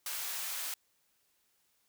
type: high-pass noise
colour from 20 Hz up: white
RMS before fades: -38 dBFS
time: 0.06-0.74 s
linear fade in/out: 2 ms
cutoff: 820 Hz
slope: 12 dB/octave
effects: white hiss -74 dBFS RMS until 1.88 s